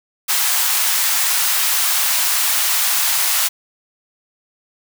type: high-pass noise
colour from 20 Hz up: white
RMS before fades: -17 dBFS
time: 0.28-3.49 s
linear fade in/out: 20 ms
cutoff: 770 Hz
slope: 24 dB/octave
effects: none